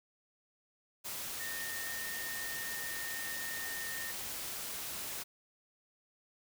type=tone in noise; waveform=sine; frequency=1834 Hz; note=A#6; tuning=29 cents flat; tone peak=-41 dBFS; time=1.39-4.12 s; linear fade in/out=20 ms; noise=white; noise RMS=-41 dBFS; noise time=1.04-5.24 s; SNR=-3 dB; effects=none